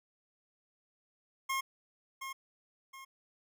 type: tone with echo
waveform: 25% pulse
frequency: 1074 Hz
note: C6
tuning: 45 cents sharp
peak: -28 dBFS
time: 1.49-1.61 s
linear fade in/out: 10 ms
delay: 720 ms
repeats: 2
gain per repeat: -8 dB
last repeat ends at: 3.05 s
effects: none